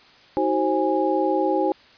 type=tone cluster; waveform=sine; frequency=316.1 / 376.4 / 530 / 826 Hz; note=D#4 / F#4 / C5 / G#5; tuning=+27 / +30 / +22 / -10 cents; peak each=-24 dBFS; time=0.37-1.72 s; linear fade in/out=0 ms; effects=white hiss -51 dBFS RMS until 1.97 s + resampled to 11025 Hz